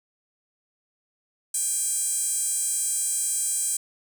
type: tone with high-pass filter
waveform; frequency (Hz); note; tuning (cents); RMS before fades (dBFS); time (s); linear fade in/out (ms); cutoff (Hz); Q
sawtooth; 802; G5; +39; -26; 1.54-3.77; 5; 8300; 5.3
effects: none